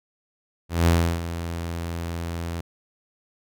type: tone with ADSR envelope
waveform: sawtooth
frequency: 84.4 Hz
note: E2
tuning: 41 cents sharp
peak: -11 dBFS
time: 0.69-2.61 s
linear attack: 180 ms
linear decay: 330 ms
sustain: -13 dB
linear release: 7 ms
effects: none